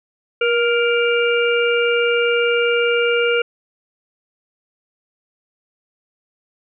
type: harmonic tone with a mistuned harmonic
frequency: 467.5 Hz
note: A#4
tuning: 5 cents sharp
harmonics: 1 / 3 / 5 / 6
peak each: -16 / -21 / -23 / -24 dBFS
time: 0.41-3.42 s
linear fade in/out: 5 ms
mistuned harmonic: 1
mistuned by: +28 cents
effects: none